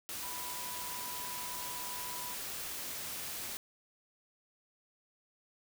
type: tone in noise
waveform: sine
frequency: 986 Hz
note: B5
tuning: 3 cents flat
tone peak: -45 dBFS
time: 0.23-2.34 s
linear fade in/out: 0 ms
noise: white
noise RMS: -41 dBFS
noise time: 0.09-3.57 s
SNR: -7 dB
effects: none